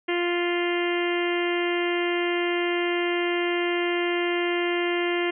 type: harmonic tone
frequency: 349.2 Hz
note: F4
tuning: in tune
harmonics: 1 / 2 / 3 / 4 / 5 / 6 / 7 / 8 / 9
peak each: -24 / -33 / -36 / -38 / -34 / -31 / -38 / -35 / -39 dBFS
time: 0.08-5.31 s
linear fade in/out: 10 ms
effects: none